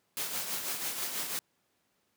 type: noise with tremolo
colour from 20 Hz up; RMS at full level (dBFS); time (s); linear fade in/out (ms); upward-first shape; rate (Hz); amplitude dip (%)
white; -33; 0.17-1.39; 0; triangle; 6.1; 55
effects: pink hiss -74 dBFS RMS until 2.16 s + high-pass 150 Hz 12 dB/octave